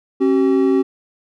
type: tone pair together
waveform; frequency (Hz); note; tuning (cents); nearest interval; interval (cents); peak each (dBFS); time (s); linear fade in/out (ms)
triangle; 270.6 / 381.5; C#4 / G4; -42 / -47; tritone; 595; -13; 0.2-0.83; 20
effects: none